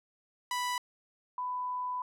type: tone pair in turn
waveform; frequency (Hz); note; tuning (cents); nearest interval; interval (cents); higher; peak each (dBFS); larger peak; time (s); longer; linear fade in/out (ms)
sawtooth / sine; 987.8 / 997; B5 / B5; 0 / +16; unison; 16; second; -27 / -32; first; 0.51-0.78 / 1.38-2.02; second; 2
effects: low-pass 12000 Hz 12 dB/octave